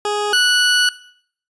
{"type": "tone pair in turn", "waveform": "20% pulse", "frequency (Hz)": [415.3, 1474], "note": ["G#4", "F#6"], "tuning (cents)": [0, -7], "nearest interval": "octave + minor seventh", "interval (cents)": 2193, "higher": "second", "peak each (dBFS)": [-13, -7], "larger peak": "second", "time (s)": [[0.05, 0.33], [0.33, 0.89]], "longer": "second", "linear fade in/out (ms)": 2, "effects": ["noise-tail reverb RT60 0.6 s tail -18 dB re dry", "resampled to 22050 Hz"]}